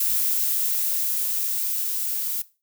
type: noise with level ramp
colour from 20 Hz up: violet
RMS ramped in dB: -22 to -27 dBFS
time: 0-2.42 s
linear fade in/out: 5 ms
effects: noise-tail reverb RT60 0.3 s tail -18 dB re dry